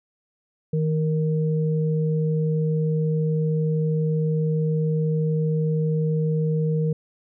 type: tone pair together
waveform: sine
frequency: 157.75 / 466.2 Hz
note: D#3 / A#4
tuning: +24 / 0 cents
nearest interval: octave + perfect fifth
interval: 1876 cents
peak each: -20 / -27 dBFS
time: 0.73-6.93 s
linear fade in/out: 5 ms
effects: none